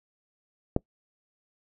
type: click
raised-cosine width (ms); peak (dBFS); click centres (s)
2; -9; 0.764
effects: noise-tail reverb RT60 0.1 s tail -25 dB re dry